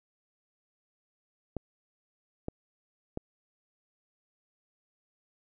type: clicks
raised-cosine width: 2 ms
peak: -20 dBFS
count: 3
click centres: 1.567 / 2.484 / 3.174 s
effects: none